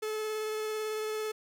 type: tone with vibrato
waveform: 45% pulse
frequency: 431.8 Hz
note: A4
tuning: 33 cents flat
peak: -32 dBFS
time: 0.02-1.32 s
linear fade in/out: 10 ms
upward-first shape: sine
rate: 18 Hz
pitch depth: 11 cents each way
effects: none